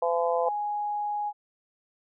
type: harmonic tone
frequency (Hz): 169.7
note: F3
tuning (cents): -49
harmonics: 3 / 4 / 5 / 6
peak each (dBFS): -26 / -28 / -30 / -32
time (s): 0.02-0.49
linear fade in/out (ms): 5
type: tone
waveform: sine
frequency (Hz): 830.6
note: G#5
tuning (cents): 0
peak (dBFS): -27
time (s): 0.44-1.33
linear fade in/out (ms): 50
effects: none